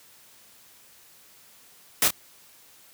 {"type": "noise with echo", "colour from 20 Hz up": "white", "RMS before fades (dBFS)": -20, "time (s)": [2.02, 2.08], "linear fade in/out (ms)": 2, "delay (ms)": 27, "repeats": 1, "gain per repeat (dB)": -8, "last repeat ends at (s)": 2.107, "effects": ["white hiss -54 dBFS RMS until 2.93 s", "high-pass 60 Hz 12 dB/octave"]}